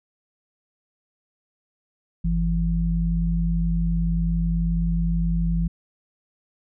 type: tone pair together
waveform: sine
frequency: 49.67 / 167.8 Hz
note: G1 / E3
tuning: +24 / +31 cents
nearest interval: octave + major sixth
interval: 2107 cents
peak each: -22 dBFS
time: 2.24-5.68 s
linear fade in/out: 10 ms
effects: none